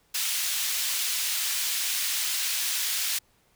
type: high-pass noise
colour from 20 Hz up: pink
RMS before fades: -28 dBFS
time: 0.14-3.19 s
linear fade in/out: 10 ms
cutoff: 2900 Hz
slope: 12 dB/octave
effects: pink hiss -65 dBFS RMS until 3.55 s